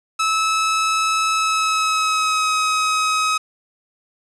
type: tone with pitch glide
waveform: sawtooth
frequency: 1300 to 1269.6 Hz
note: E6 to D#6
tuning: -24 to +35 cents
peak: -13 dBFS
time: 0.19-3.38 s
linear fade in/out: 10 ms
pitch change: -41 cents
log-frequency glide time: 1.33-2.51 s
effects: resampled to 22050 Hz + 7-bit